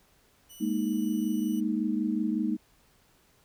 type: tone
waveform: 10% pulse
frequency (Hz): 2960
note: F#7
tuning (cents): 0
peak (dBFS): -39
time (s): 0.49-1.61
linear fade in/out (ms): 20
type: chord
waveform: sine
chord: Ab suspended second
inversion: none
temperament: equal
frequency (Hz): 207.7 / 233.1 / 311.1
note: Ab3 / Bb3 / Eb4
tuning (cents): 0 / 0 / 0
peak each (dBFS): -30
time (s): 0.6-2.57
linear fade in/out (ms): 20
effects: pink hiss -64 dBFS RMS until 3.44 s